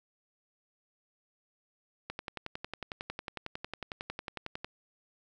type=click train; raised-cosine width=0.3 ms; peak=-21 dBFS; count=29; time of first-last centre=2.1-4.645 s; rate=11 Hz; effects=none